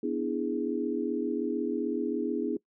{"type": "chord", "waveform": "sine", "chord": "E dominant seventh", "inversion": "second", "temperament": "equal", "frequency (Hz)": [246.9, 293.7, 329.6, 415.3], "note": ["B3", "D4", "E4", "G#4"], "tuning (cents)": [0, 0, 0, 0], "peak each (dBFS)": -33, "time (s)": [0.03, 2.57], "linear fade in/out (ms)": 5, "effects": ["noise-tail reverb RT60 0.1 s tail -22 dB re dry"]}